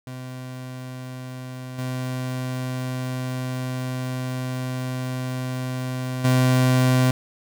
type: tone with level steps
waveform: 30% pulse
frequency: 128 Hz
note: C3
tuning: 38 cents flat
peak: -30 / -23 / -13 dBFS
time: 0.07-7.11 s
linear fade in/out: 2 ms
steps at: 1.78 / 6.24 s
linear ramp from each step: 10 ms
effects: none